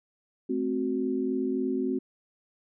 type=chord; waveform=sine; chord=F# diminished; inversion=first; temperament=equal with one note detuned; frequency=218.1 / 261.6 / 370 Hz; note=A3 / C4 / F#4; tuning=-15 / 0 / 0 cents; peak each=-34 / -28 / -30 dBFS; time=0.49-1.99 s; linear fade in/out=10 ms; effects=none